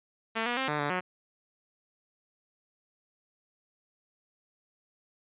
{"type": "tone with pitch steps", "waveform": "5% pulse", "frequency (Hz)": [224.5, 241.6, 264.8, 149.6, 145.4, 182.6], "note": ["A3", "B3", "C4", "D3", "D3", "F#3"], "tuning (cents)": [35, -38, 21, 32, -17, -23], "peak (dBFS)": -17, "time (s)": [0.35, 1.01], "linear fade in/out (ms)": 20, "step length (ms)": 110, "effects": ["resampled to 8000 Hz"]}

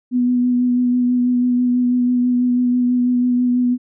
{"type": "tone with vibrato", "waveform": "sine", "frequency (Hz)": 246.9, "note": "B3", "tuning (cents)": 0, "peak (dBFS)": -13, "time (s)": [0.11, 3.78], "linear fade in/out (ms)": 50, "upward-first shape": "sine", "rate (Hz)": 6.1, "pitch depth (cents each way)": 16, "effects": []}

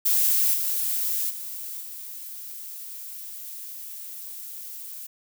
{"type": "noise with level steps", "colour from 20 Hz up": "violet", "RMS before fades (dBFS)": [-21, -26, -35, -38], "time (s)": [0.05, 5.07], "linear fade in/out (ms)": 10, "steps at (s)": [0.53, 1.29, 1.8], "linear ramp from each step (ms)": 20, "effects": []}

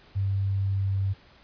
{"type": "tone with pitch glide", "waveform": "sine", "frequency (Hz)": [98, 97.38], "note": ["G2", "G2"], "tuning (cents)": [0, -11], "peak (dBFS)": -23, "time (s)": [0.15, 1.14], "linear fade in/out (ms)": 20, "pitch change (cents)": -11, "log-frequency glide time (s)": [0.45, 0.97], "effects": ["pink hiss -55 dBFS RMS until 1.43 s", "resampled to 11025 Hz"]}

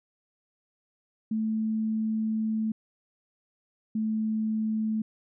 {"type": "tone pair in turn", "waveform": "sine", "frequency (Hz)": [219.3, 218.3], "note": ["A3", "A3"], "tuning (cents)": [-6, -13], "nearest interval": "unison", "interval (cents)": 7, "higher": "first", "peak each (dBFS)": -25, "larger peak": "neither", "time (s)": [[1.31, 2.72], [3.95, 5.02]], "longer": "first", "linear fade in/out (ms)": 5, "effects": []}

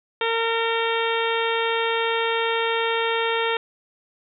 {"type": "harmonic tone", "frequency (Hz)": 457.2, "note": "A#4", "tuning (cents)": -34, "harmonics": [1, 2, 3, 4, 5, 6, 7, 8], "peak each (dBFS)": [-24, -27, -29, -30, -31, -32, -32, -33], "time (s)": [0.21, 3.57], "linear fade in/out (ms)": 2, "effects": []}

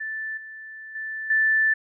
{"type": "tone with level steps", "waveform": "sine", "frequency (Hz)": 1760, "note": "A6", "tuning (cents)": 0, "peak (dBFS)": [-28, -37, -29, -17], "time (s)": [0, 1.74], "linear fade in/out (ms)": 10, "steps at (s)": [0.37, 0.95, 1.3], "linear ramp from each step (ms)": 5, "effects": []}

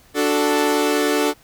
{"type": "chord", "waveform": "sawtooth", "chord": "D major", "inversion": "none", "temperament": "equal", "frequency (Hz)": [293.7, 370, 440], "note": ["D4", "F#4", "A4"], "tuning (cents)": [0, 0, 0], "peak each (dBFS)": [-16, -20, -16], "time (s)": [0.14, 1.34], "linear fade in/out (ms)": 50, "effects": ["pink hiss -52 dBFS RMS until 1.43 s"]}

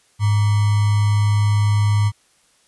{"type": "tone with sample-and-hold", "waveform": "sine", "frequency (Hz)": 103.83, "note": "G#2", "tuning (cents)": 0, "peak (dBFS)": -13, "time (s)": [0.19, 2.12], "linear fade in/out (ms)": 50, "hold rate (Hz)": 1050, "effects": ["white hiss -58 dBFS RMS until 2.67 s", "resampled to 24000 Hz"]}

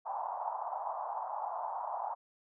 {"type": "band-pass noise", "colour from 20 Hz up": "white", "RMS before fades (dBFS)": -38, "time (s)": [0.05, 2.15], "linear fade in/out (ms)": 20, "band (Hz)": [700, 980], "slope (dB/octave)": 48, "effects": []}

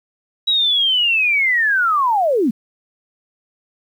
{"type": "linear sweep", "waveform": "sine", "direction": "down", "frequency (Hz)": [3886, 199.9], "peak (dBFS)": -13, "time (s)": [0.47, 2.51], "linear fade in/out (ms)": 10, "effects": ["8-bit"]}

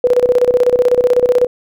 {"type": "tone with tremolo", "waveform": "sine", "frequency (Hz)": 493.9, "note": "B4", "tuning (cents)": 0, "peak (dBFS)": -6, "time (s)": [0.04, 1.47], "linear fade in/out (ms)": 2, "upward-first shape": "square", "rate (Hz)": 16, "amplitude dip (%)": 75, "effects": []}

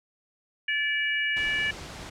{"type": "harmonic tone", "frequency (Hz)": 579, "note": "D5", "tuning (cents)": -25, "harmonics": [3, 4, 5], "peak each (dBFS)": [-27, -29, -31], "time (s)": [0.68, 1.71], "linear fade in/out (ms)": 5}
{"type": "noise", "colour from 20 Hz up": "pink", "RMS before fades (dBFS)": -40, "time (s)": [1.36, 2.1], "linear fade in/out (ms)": 10}
{"effects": ["low-pass 7000 Hz 12 dB/octave"]}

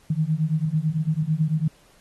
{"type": "beating tone pair", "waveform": "sine", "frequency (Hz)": [152.4, 161.4], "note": ["D#3", "E3"], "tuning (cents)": [-36, -36], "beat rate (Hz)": 9, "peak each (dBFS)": -23, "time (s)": [0.1, 1.68], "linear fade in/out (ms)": 5, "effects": ["pink hiss -57 dBFS RMS until 2 s", "AAC 32 kbps"]}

